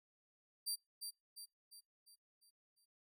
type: tone with echo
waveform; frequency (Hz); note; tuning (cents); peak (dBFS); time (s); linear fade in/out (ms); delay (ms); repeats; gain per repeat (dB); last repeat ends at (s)
20% pulse; 4699; D8; 0; -32; 0.66-0.76; 20; 350; 6; -6; 2.86
effects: noise-tail reverb RT60 0.2 s tail -24 dB re dry